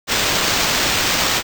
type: noise with sample-and-hold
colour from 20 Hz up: white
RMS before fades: -18 dBFS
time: 0.07-1.43 s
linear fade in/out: 50 ms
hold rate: 11025 Hz
effects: none